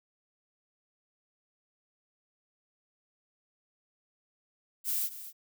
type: noise with echo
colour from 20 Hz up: violet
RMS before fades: -31 dBFS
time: 4.84-5.1 s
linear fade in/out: 50 ms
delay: 230 ms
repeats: 1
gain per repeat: -13 dB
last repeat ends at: 5.33 s
effects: none